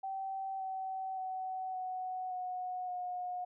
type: tone with pitch steps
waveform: sine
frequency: 772 / 761.8 / 751.8 / 741.8 / 732 / 722.4 Hz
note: G5 / G5 / F#5 / F#5 / F#5 / F#5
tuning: -27 / -50 / +27 / +4 / -19 / -42 cents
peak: -36 dBFS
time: 0.03-3.45 s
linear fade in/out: 10 ms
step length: 570 ms
effects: none

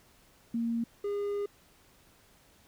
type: tone pair in turn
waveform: sine / triangle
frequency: 231.9 / 407 Hz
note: A#3 / G#4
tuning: -9 / -35 cents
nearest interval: minor seventh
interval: 974 cents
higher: second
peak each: -28 dBFS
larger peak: neither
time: 0.54-0.84 / 1.04-1.46 s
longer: second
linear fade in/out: 5 ms
effects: pink hiss -62 dBFS RMS until 2.67 s

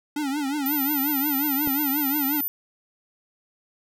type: tone with vibrato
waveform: square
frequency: 283.7 Hz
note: C#4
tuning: 40 cents sharp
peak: -25 dBFS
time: 0.16-2.41 s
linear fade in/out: 5 ms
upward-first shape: triangle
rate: 5.6 Hz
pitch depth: 140 cents each way
type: tone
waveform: sine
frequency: 13900 Hz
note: A9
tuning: 22 cents flat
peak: -24 dBFS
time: 0.66-2.48 s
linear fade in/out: 0 ms
type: click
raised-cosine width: 2 ms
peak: -19 dBFS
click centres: 1.674 s
effects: none

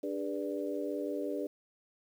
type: harmonic tone with a mistuned harmonic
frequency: 98 Hz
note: G2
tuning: in tune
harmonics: 3 / 4 / 5 / 6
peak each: -37 / -38 / -39 / -40 dBFS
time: 0.03-1.47 s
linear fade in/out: 5 ms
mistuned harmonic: 4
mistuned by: +54 cents
effects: 10-bit

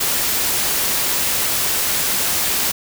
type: noise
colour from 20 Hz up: white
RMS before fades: -19 dBFS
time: 0-2.72 s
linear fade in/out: 10 ms
effects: none

